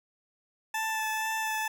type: tone with vibrato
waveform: 20% pulse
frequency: 877 Hz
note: A5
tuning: 6 cents flat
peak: -24 dBFS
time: 0.74-1.68 s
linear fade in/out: 5 ms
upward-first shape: sine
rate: 2.1 Hz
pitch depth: 13 cents each way
effects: none